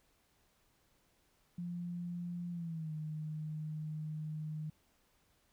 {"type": "tone with pitch glide", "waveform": "sine", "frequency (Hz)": [174.3, 154.39], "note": ["F3", "D#3"], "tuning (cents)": [-3, -13], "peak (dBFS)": -38, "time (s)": [1.58, 4.7], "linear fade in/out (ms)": 5, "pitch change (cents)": -210, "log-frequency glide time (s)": [2.51, 2.93], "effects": ["pink hiss -73 dBFS RMS until 5.52 s"]}